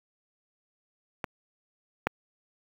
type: clicks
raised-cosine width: 0.5 ms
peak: -15 / -9 dBFS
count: 2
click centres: 1.242 / 2.07 s
effects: high-pass 80 Hz 12 dB/octave + 7-bit